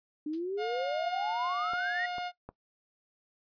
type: exponential sweep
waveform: sine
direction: up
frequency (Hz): 293.7 to 1944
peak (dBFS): -31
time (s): 0.26-2.06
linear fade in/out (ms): 5
type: noise with exponential decay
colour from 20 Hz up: violet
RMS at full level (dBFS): -35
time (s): 0.33-0.44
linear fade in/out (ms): 5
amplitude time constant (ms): 23
type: tone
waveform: sawtooth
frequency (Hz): 714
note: F5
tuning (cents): +38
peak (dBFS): -30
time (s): 0.57-2.32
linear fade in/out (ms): 50
type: clicks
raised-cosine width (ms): 1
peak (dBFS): -29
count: 3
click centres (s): 1.735 / 2.183 / 2.49
effects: noise-tail reverb RT60 0.1 s tail -18 dB re dry + resampled to 11025 Hz